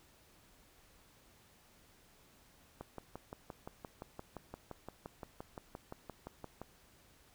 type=click train; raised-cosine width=1 ms; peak=-30 dBFS; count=23; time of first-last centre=2.81-6.616 s; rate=5.78 Hz; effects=pink hiss -65 dBFS RMS until 7.34 s